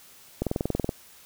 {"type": "click train", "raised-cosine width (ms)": 2, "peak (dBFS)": -12, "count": 11, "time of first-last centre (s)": [0.42, 0.892], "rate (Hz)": 21.2, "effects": ["white hiss -52 dBFS RMS until 1.25 s"]}